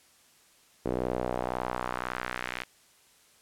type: tone with band-pass filter sweep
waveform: sawtooth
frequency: 61.9 Hz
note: B1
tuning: 5 cents sharp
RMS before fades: -33 dBFS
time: 0.85-2.64 s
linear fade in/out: 10 ms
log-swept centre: 410 to 2300 Hz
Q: 1.6
effects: white hiss -61 dBFS RMS until 3.41 s + low-pass 11000 Hz 12 dB/octave